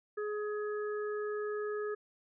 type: harmonic tone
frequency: 420 Hz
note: G#4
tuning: 19 cents sharp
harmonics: 1 / 3 / 4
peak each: -34 / -44 / -46 dBFS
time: 0.17-1.95 s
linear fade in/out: 10 ms
effects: none